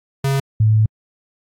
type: tone pair in turn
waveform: square / sine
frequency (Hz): 136.9 / 108.66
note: C#3 / A2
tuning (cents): -21 / -21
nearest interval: major third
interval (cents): 400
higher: first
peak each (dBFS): -16 / -10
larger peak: second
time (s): 0.24-0.4 / 0.6-0.86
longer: second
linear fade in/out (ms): 5
effects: AAC 64 kbps